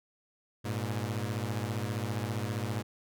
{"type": "beating tone pair", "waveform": "sawtooth", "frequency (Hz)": [103.4, 118.4], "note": ["G#2", "A#2"], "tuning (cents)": [-7, 27], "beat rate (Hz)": 15, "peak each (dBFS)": [-30, -31], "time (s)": [0.64, 2.83], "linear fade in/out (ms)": 20, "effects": []}